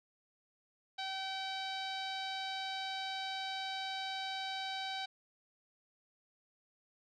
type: tone with low-pass filter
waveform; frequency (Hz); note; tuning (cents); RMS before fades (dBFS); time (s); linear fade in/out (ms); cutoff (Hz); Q
sawtooth; 768; G5; -36; -40; 0.98-5.06; 10; 4100; 4.2
effects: none